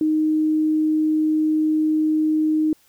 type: tone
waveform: sine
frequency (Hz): 310.4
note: D#4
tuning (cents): -4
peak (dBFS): -16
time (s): 0.01-2.73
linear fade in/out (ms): 2
effects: white hiss -58 dBFS RMS until 2.88 s